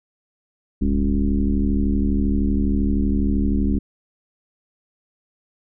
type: tone with frequency modulation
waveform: sine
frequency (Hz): 130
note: C3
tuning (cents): -11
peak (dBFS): -16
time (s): 0.81-3.79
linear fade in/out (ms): 10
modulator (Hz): 72.7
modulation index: 2.3
effects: none